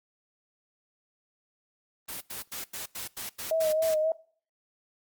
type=noise bursts; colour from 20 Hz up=white; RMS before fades=-37 dBFS; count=9; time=2.08-3.946 s; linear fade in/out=10 ms; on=130 ms; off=87 ms
type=tone with vibrato; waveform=sine; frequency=633 Hz; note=D#5; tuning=30 cents sharp; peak=-23 dBFS; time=3.51-4.12 s; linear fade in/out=2 ms; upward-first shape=sine; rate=3.7 Hz; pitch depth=45 cents each way
effects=noise-tail reverb RT60 0.5 s tail -23 dB re dry + Opus 24 kbps